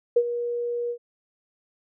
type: tone with ADSR envelope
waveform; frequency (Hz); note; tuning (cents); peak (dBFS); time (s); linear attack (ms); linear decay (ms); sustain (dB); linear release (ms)
sine; 478; A#4; +43; -13; 0.16-0.98; 8; 58; -12; 78
effects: none